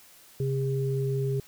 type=tone pair together; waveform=sine; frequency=133.7 / 405.5 Hz; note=C3 / G#4; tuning=+38 / -41 cents; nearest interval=octave + perfect fifth; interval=1921 cents; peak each=-26 / -30 dBFS; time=0.4-1.4 s; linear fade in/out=2 ms; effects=white hiss -54 dBFS RMS until 1.47 s